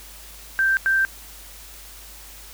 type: tone bursts at uneven times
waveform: sine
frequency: 1568 Hz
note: G6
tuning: in tune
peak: -16 dBFS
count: 2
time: 0.59-0.77 / 0.86-1.05 s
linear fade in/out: 0 ms
effects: added 50 Hz sine -45 dBFS peak until 2.53 s + white hiss -43 dBFS RMS until 2.53 s